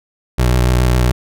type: tone with vibrato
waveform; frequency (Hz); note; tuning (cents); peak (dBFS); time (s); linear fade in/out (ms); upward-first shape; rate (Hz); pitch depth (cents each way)
25% pulse; 61.74; B1; 0; -7; 0.38-1.12; 10; square; 7.2; 28
effects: none